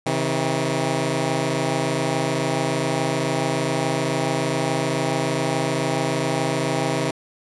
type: tone pair together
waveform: 10% pulse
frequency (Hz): 132.94 / 160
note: C3 / D#3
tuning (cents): +28 / +49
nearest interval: minor third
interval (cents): 321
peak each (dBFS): -15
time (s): 0.06-7.11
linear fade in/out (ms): 5
effects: resampled to 24000 Hz